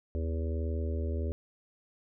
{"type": "harmonic tone with a mistuned harmonic", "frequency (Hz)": 81.3, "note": "E2", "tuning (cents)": -23, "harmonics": [1, 3, 4, 5, 6, 7], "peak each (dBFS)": [-30, -41, -44, -41, -46, -45], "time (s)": [0.15, 1.32], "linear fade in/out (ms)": 0, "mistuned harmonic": 1, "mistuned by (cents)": -84, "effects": []}